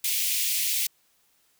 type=high-pass noise; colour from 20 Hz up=white; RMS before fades=-26 dBFS; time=0.04-0.87 s; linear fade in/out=5 ms; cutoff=2100 Hz; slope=48 dB/octave; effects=white hiss -66 dBFS RMS until 1.59 s